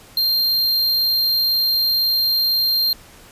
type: tone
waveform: square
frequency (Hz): 4186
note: C8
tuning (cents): 0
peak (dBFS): -16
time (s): 0.17-2.93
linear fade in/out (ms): 2
effects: pink hiss -45 dBFS RMS until 3.31 s + resampled to 32000 Hz